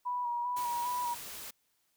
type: tone with vibrato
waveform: sine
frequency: 970 Hz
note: B5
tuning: 31 cents flat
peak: -31 dBFS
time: 0.05-1.15 s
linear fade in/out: 20 ms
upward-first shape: square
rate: 2.5 Hz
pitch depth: 25 cents each way
type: noise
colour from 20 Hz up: white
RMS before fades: -44 dBFS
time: 0.56-1.51 s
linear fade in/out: 10 ms
effects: white hiss -75 dBFS RMS until 1.96 s